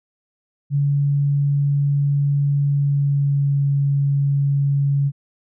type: tone with pitch glide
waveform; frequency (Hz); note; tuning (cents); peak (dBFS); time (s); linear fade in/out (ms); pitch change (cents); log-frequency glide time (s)
sine; 142.2 to 140.49; C#3 to C#3; +45 to +24; -15; 0.7-5.12; 50; -21; 2.64-3.65
effects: none